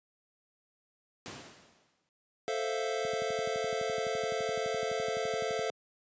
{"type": "noise with exponential decay", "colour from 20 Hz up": "pink", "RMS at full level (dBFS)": -40, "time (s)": [1.26, 2.09], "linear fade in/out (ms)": 0, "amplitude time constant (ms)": 180}
{"type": "chord", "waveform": "square", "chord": "F major seventh", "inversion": "first", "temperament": "equal", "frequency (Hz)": [440, 523.3, 659.3, 698.5], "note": ["A4", "C5", "E5", "F5"], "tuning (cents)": [0, 0, 0, 0], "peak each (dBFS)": [-35, -38, -39, -39], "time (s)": [2.48, 5.7], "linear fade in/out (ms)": 0}
{"type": "click train", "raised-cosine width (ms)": 5, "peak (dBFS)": -29, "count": 31, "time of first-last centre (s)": [3.05, 5.592], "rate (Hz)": 11.8}
{"effects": ["high-pass 150 Hz 12 dB/octave", "resampled to 16000 Hz"]}